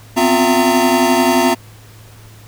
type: tone cluster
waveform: square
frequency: 251.6 / 263.1 / 355.3 / 672 / 918 Hz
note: B3 / C4 / F4 / E5 / A#5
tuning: +32 / +10 / +30 / +33 / -27 cents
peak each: -18 dBFS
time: 0.16-1.55 s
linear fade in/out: 20 ms
effects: added 108 Hz sine -39 dBFS peak until 2.47 s + pink hiss -44 dBFS RMS until 2.47 s